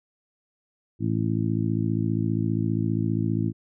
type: harmonic tone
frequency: 55 Hz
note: A1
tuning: in tune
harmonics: 2 / 3 / 4 / 5 / 6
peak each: -26 / -28 / -29 / -30 / -31 dBFS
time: 0.99-3.53 s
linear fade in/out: 50 ms
effects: none